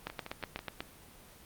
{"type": "two click trains", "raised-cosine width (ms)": 0.3, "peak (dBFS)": [-19, -24], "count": [7, 4], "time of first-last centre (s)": [[0.07, 0.805], [0.1, 0.591]], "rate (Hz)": [8.16, 6.11], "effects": ["pink hiss -55 dBFS RMS until 1.45 s", "Opus 24 kbps"]}